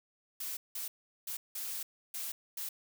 blue noise bursts at uneven times, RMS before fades -39 dBFS, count 6, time 0.4-0.57 / 0.75-0.88 / 1.27-1.37 / 1.55-1.83 / 2.14-2.32 / 2.57-2.69 s, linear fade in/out 5 ms, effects none

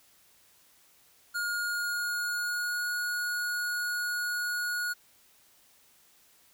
square tone with pitch glide, 1427 to 1447.8 Hz, F6 to F#6, +37 to -38 cents, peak -30 dBFS, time 1.34-4.94 s, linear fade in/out 20 ms, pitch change +25 cents, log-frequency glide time 1.58-2.89 s, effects white hiss -62 dBFS RMS until 6.53 s

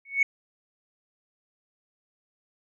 sine tone with exponential growth, 2217 Hz, C#7, in tune, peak -14 dBFS, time 0.05-0.23 s, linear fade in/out 5 ms, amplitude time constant 39 ms, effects tanh soft clip ceiling -12 dBFS

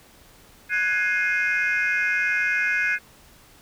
sine chord, Ab dominant seventh, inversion third, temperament equal with one note detuned, 1480 / 1661.2 / 2123 / 2489 Hz, Gb6 / Ab6 / C7 / Eb7, 0 / 0 / +25 / 0 cents, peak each -25 / -23 / -25 / -26 dBFS, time 0.69-2.99 s, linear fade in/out 50 ms, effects tanh soft clip ceiling -14 dBFS + pink hiss -52 dBFS RMS until 3.61 s

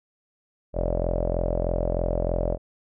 sawtooth tone with low-pass filter, 43.2 Hz, F1, 18 cents flat, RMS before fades -25 dBFS, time 0.73-2.58 s, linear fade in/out 50 ms, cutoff 590 Hz, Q 9.4, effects none

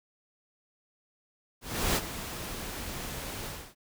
pink noise with ADSR envelope, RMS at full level -26 dBFS, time 1.61-3.75 s, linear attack 350 ms, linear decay 43 ms, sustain -12 dB, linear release 280 ms, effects none

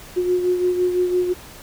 sine beating tone pair, 359.9 / 365.8 Hz, F#4 / F#4, -48 / -20 cents, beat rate 5.9 Hz, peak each -17 / -26 dBFS, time 0.16-1.34 s, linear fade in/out 20 ms, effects pink hiss -41 dBFS RMS until 1.62 s

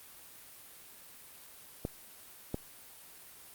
clicks, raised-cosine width 2 ms, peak -20 dBFS, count 2, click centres 1.851 / 2.544 s, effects white hiss -53 dBFS RMS until 3.54 s + Opus 32 kbps

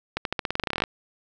accelerating click train, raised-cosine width 0.3 ms, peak -9 dBFS, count 17, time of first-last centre 0.17-0.838 s, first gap 82 ms, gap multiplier 0.9, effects none

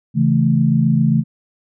sine chord, A major, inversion first, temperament just, 137.5 / 165 / 220 Hz, C#3 / E3 / A3, -14 / +2 / 0 cents, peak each -16 dBFS, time 0.14-1.24 s, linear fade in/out 50 ms, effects none

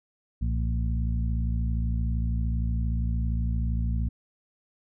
harmonic tone with a mistuned harmonic, 57.4 Hz, A#1, 26 cents flat, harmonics 1 / 2 / 3 / 4, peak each -25 / -31 / -35 / -37 dBFS, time 0.41-4.09 s, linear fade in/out 10 ms, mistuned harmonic 1, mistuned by +130 cents, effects none

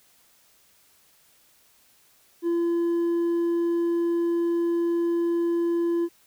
sine tone with hard clipping, 340.3 Hz, F4, 45 cents flat, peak -22 dBFS, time 2.42-6.09 s, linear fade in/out 50 ms, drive 2 dB, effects white hiss -60 dBFS RMS until 6.26 s

